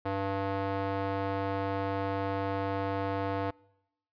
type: tone with band-pass filter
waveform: square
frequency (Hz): 98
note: G2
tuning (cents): 0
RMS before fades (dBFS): -32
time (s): 0.05-3.51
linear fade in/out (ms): 10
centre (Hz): 720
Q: 0.96
effects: noise-tail reverb RT60 0.9 s tail -26 dB re dry + resampled to 11025 Hz